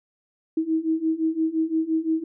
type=beating tone pair; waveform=sine; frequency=317.6 / 323.4 Hz; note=D#4 / E4; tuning=+36 / -33 cents; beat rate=5.8 Hz; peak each=-25 / -23 dBFS; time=0.57-2.24 s; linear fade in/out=5 ms; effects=none